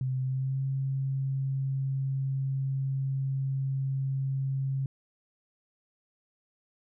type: tone with pitch glide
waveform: sine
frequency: 130 to 134.97 Hz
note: C3 to C#3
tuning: -11 to -46 cents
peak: -27 dBFS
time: 0.01-4.86 s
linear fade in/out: 2 ms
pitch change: +65 cents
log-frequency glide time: 0.22-0.62 s
effects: none